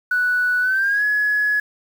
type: tone with pitch glide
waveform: sine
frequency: 1480 to 1690.3 Hz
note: F#6 to G#6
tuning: 0 to +30 cents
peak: -15 dBFS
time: 0.11-1.6 s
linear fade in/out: 5 ms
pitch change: +230 cents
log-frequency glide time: 0.61-1.04 s
effects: tanh soft clip ceiling -11 dBFS + 7-bit